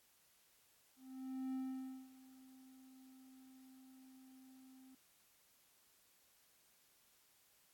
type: tone with ADSR envelope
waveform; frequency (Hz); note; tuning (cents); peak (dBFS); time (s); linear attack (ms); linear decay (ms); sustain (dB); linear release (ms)
triangle; 261.6; C4; 0; -37; 0.96-4.95; 580; 540; -20; 4
effects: white hiss -72 dBFS RMS until 7.73 s + AAC 64 kbps